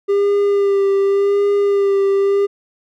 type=tone with vibrato; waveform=triangle; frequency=399.4 Hz; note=G4; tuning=32 cents sharp; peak=-10 dBFS; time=0.08-2.47 s; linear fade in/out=20 ms; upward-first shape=sine; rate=0.88 Hz; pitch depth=25 cents each way; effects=none